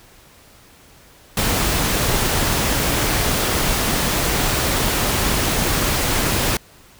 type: noise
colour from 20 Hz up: pink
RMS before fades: -19 dBFS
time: 1.37-6.57 s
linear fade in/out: 2 ms
effects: pink hiss -48 dBFS RMS until 6.99 s